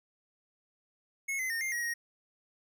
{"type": "tone with pitch steps", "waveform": "square", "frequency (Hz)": [2183, 2047, 1835, 2108, 1898, 1875], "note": ["C#7", "C7", "A#6", "C7", "A#6", "A#6"], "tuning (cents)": [-27, -38, -28, 12, 31, 10], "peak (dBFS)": -32, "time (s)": [1.28, 1.94], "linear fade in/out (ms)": 10, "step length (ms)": 110, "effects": []}